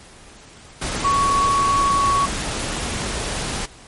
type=tone in noise; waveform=sine; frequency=1117 Hz; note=C#6; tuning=13 cents sharp; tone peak=-15 dBFS; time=1.04-2.26 s; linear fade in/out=10 ms; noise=pink; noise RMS=-25 dBFS; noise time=0.81-3.66 s; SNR=+7 dB; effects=pink hiss -44 dBFS RMS until 3.87 s + MP3 48 kbps